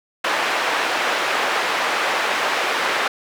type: band-pass noise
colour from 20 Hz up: white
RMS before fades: -21 dBFS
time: 0.24-3.08 s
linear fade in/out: 5 ms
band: 470 to 2000 Hz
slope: 12 dB/octave
effects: none